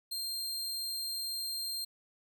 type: tone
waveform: sawtooth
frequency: 4186 Hz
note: C8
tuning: in tune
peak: -32 dBFS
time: 0.11-1.85 s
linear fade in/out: 10 ms
effects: none